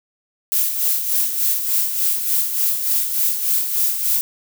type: noise with tremolo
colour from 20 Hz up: violet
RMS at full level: -17 dBFS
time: 0.52-4.21 s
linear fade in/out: 0 ms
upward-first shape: sine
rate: 3.4 Hz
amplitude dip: 55%
effects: none